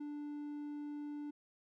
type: tone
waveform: triangle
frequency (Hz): 293.7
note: D4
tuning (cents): 0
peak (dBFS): -39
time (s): 0-1.31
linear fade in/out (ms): 10
effects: none